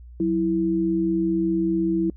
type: tone pair together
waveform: sine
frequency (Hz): 185.22 / 328.7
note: F#3 / E4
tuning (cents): +2 / -5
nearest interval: minor seventh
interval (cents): 993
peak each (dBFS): -25 / -20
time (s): 0.2-2.1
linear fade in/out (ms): 2
effects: noise-tail reverb RT60 0.1 s tail -26 dB re dry + added 60 Hz sine -40 dBFS peak until 2.16 s